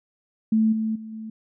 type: tone with level steps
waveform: sine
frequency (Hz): 220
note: A3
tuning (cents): 0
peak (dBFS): -16 / -22 / -34 / -32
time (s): 0.52-1.3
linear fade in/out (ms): 5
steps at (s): 0.72 / 0.95 / 1.12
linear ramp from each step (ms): 10
effects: none

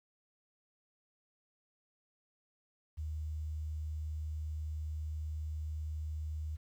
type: tone with quantisation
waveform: sine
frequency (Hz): 77.3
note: D#2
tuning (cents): -11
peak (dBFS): -36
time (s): 2.97-6.57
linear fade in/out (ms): 20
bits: 11
effects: none

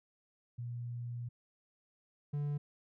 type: tone pair in turn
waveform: sine / triangle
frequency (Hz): 120 / 145.52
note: B2 / D3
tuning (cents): -49 / -16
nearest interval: minor third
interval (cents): 333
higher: second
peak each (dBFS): -38 / -31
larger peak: second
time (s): 0.58-1.29 / 2.33-2.58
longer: first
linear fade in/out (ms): 10
effects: none

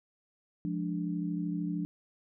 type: chord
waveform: sine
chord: D diminished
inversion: first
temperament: equal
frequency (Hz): 174.61 / 207.7 / 293.7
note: F3 / Ab3 / D4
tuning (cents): 0 / 0 / 0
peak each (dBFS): -33 / -39 / -35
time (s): 0.65-1.85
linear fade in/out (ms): 0
effects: none

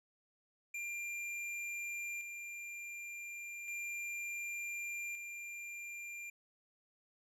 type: tone with tremolo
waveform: square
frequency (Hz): 2387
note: D7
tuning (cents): +28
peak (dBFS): -40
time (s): 0.74-6.3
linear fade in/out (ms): 5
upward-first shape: square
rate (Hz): 0.34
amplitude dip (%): 40
effects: low-pass 11000 Hz 12 dB/octave

